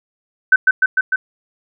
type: tone with echo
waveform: sine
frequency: 1523 Hz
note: F#6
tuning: 50 cents sharp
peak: -5 dBFS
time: 0.52-0.56 s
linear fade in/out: 5 ms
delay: 150 ms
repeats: 4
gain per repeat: -2 dB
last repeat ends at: 1.16 s
effects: none